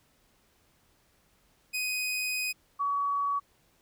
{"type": "tone pair in turn", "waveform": ["sawtooth", "sine"], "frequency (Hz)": [2501, 1131.6], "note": ["D#7", "C#6"], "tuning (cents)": [8, 35], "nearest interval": "octave + major second", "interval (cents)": 1373, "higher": "first", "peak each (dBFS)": -26, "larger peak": "neither", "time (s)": [[1.73, 2.53], [2.79, 3.4]], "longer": "first", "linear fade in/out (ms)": 20, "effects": ["pink hiss -67 dBFS RMS until 3.81 s"]}